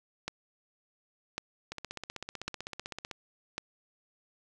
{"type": "two click trains", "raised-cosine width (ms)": 0.2, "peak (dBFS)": [-17, -21], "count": [4, 23], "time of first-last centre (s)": [[0.28, 3.58], [1.72, 3.112]], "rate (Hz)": [0.909, 15.8], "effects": []}